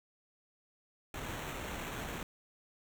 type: noise with sample-and-hold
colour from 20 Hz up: pink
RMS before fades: -41 dBFS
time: 1.14-2.23 s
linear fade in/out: 2 ms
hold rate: 4900 Hz
effects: none